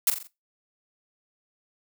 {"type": "noise with echo", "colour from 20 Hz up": "blue", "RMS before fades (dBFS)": -20, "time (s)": [0.07, 0.1], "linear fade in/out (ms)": 2, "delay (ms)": 43, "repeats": 4, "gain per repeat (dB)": -7, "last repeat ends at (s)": 0.272, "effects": ["noise-tail reverb RT60 0.2 s tail -17 dB re dry"]}